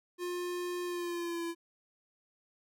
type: tone with pitch glide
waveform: square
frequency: 354.9 to 337.5 Hz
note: F4 to E4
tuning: +28 to +41 cents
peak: -35 dBFS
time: 0.18-1.55 s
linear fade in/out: 50 ms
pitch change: -87 cents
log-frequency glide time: 0.84-1.44 s
effects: none